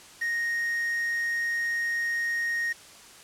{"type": "tone with quantisation", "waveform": "triangle", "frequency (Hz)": 1864.7, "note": "A#6", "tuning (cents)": 0, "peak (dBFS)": -24, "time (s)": [0.21, 2.73], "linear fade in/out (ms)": 10, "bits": 7, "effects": ["white hiss -49 dBFS RMS until 3.23 s", "low-pass 9000 Hz 12 dB/octave"]}